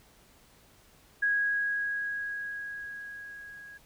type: tone with level ramp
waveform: sine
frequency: 1652 Hz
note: G#6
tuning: 10 cents flat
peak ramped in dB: -23 to -45 dBFS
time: 1.22-3.78 s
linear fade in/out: 10 ms
effects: pink hiss -60 dBFS RMS until 3.85 s